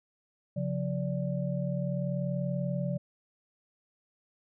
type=tone cluster; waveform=sine; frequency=137.4 / 177.8 / 581 Hz; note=C#3 / F3 / D5; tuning=-15 / +31 / -19 cents; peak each=-32 / -32 / -37 dBFS; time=0.56-2.98 s; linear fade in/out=10 ms; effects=none